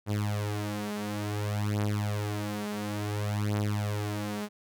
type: beating tone pair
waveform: sawtooth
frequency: 103.83 / 104.4 Hz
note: G#2 / G#2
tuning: 0 / +10 cents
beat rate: 0.57 Hz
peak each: -28 dBFS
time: 0.06-4.49 s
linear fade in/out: 50 ms
effects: none